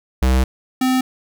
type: tone pair in turn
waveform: square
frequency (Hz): 64.4 / 257.6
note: C2 / C4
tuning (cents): -27 / -27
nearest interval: 2 octaves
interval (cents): 2400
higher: second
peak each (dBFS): -13 / -15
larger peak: first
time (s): 0.22-0.44 / 0.81-1.01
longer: first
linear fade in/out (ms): 5
effects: none